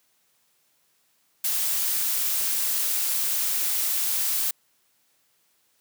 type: noise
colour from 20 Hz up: blue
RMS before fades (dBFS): -25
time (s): 1.44-4.51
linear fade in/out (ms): 5
effects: white hiss -67 dBFS RMS until 5.8 s + high-pass 100 Hz 12 dB/octave